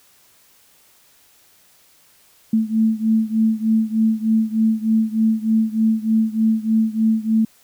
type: beating tone pair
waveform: sine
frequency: 220 / 223.3 Hz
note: A3 / A3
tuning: 0 / +26 cents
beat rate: 3.3 Hz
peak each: -17 / -19 dBFS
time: 2.53-7.45 s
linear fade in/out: 5 ms
effects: white hiss -54 dBFS RMS until 7.63 s